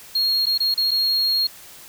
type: tone with dropouts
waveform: triangle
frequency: 4272 Hz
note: C8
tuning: 35 cents sharp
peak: -16 dBFS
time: 0.15-1.47 s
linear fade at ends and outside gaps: 5 ms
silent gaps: 0.457-0.466 / 0.578-0.602 / 0.742-0.776 / 0.909-0.914 s
effects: white hiss -43 dBFS RMS until 1.88 s